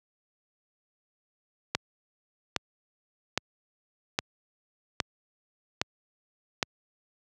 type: click train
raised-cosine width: 0.2 ms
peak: -7 dBFS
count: 7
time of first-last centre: 1.75-6.628 s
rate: 1.23 Hz
effects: high-pass 80 Hz 12 dB/octave